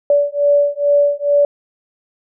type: beating tone pair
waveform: sine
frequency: 575 / 577.3 Hz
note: D5 / D5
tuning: -37 / -30 cents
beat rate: 2.3 Hz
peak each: -14 dBFS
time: 0.1-1.45 s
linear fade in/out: 2 ms
effects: none